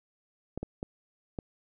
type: clicks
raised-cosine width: 2 ms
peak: -21 dBFS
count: 4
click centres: 0.576 / 0.63 / 0.829 / 1.388 s
effects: none